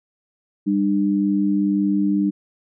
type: tone pair together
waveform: sine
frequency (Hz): 198.15 / 300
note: G3 / D4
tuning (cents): +19 / +37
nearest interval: perfect fifth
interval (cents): 718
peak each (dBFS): -19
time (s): 0.66-2.31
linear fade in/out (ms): 20
effects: none